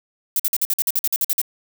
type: noise bursts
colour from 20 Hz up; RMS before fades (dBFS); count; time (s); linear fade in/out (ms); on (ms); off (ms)
violet; -19; 13; 0.36-1.416; 2; 36; 49
effects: none